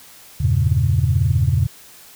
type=chord; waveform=sine; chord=E diminished seventh; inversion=none; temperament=equal; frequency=82.41 / 98 / 116.54 / 138.59 Hz; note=E2 / G2 / Bb2 / Db3; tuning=0 / 0 / 0 / 0 cents; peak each=-19 dBFS; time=0.4-1.67 s; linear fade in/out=10 ms; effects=tanh soft clip ceiling -4 dBFS + white hiss -44 dBFS RMS until 2.15 s